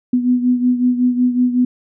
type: beating tone pair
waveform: sine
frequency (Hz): 247.2 / 252.6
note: B3 / B3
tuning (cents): +2 / +39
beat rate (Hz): 5.4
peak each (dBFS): -13 / -19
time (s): 0.13-1.65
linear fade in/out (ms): 5
effects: none